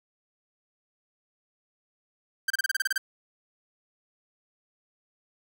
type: tone bursts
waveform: 45% pulse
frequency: 1567 Hz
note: G6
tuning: 1 cent flat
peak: -23 dBFS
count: 10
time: 2.48-2.98 s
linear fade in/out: 5 ms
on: 23 ms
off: 30 ms
effects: none